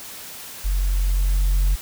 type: tone with level ramp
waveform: sine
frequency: 45.63 Hz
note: F#1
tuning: 23 cents flat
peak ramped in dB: -17 to -12 dBFS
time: 0.64-1.76 s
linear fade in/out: 20 ms
effects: tanh soft clip ceiling -14 dBFS + white hiss -37 dBFS RMS until 1.81 s